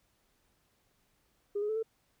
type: tone with pitch steps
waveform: sine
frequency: 408 / 418.3 / 436.3 / 446.3 Hz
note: G#4 / G#4 / A4 / A4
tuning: -31 / +12 / -15 / +25 cents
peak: -29 dBFS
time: 1.55-1.83 s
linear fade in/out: 10 ms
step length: 70 ms
effects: tanh soft clip ceiling -25 dBFS + pink hiss -73 dBFS RMS until 2.2 s